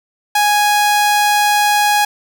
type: tone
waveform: sawtooth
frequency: 830 Hz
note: G#5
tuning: 1 cent flat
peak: -7 dBFS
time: 0.35-2.05 s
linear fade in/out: 5 ms
effects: none